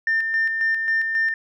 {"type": "tone with tremolo", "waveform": "sine", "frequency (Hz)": 1800, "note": "A6", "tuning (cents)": 39, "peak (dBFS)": -16, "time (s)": [0.07, 1.34], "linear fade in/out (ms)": 2, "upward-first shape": "square", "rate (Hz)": 3.7, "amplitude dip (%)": 45, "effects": ["tanh soft clip ceiling -14 dBFS"]}